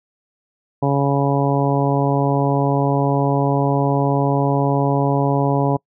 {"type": "harmonic tone", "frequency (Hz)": 139.9, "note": "C#3", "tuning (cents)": 16, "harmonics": [1, 2, 3, 4, 5, 6, 7], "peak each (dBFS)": [-18, -21, -23, -24, -25, -26, -26], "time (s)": [0.82, 5.77], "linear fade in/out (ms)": 10, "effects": ["noise-tail reverb RT60 0.1 s tail -26 dB re dry"]}